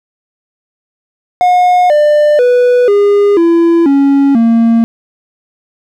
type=tone with pitch steps; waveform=triangle; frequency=721 / 595.9 / 492.5 / 407 / 336.4 / 278 / 229.7 Hz; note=F#5 / D5 / B4 / G#4 / E4 / C#4 / A#3; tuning=-45 / +25 / -5 / -35 / +35 / +5 / -25 cents; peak=-3 dBFS; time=1.41-4.84 s; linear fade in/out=0 ms; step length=490 ms; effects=none